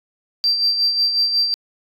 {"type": "tone with tremolo", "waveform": "sine", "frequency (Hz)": 4699, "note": "D8", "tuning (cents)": 0, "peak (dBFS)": -12, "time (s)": [0.44, 1.54], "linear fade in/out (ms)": 0, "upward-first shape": "sine", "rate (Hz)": 5.5, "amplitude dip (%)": 55, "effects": ["tanh soft clip ceiling -9 dBFS"]}